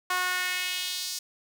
sawtooth tone with high-pass filter sweep, 364.2 Hz, F#4, 27 cents flat, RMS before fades -30 dBFS, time 0.1-1.19 s, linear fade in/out 5 ms, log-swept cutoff 1100 to 5400 Hz, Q 1.9, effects none

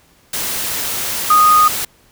sine tone in noise, 1239 Hz, D#6, 8 cents flat, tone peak -7 dBFS, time 1.3-1.68 s, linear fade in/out 5 ms, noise white, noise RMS -21 dBFS, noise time 0.33-1.85 s, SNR +11 dB, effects pink hiss -52 dBFS RMS until 2.11 s

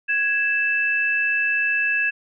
sine tone pair together, 1661.2 / 2637 Hz, G#6 / E7, 0 / 0 cents, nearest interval minor sixth, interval 800 cents, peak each -21 dBFS, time 0.08-2.11 s, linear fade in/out 20 ms, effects none

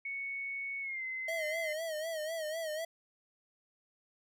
sine tone with pitch glide, 2217 to 2057 Hz, C#7 to C7, 0 to -30 cents, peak -36 dBFS, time 0.05-1.73 s, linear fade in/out 5 ms, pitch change -130 cents, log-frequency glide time 0.81-1.04 s
square tone with vibrato, 635 Hz, D#5, 35 cents sharp, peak -36 dBFS, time 1.28-2.85 s, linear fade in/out 5 ms, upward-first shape sine, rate 4 Hz, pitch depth 81 cents each way
effects none

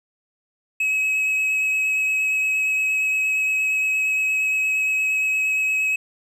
triangle tone with vibrato, 2560 Hz, D#7, 49 cents sharp, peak -17 dBFS, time 0.8-5.96 s, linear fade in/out 5 ms, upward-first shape sine, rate 8.6 Hz, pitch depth 10 cents each way, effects none

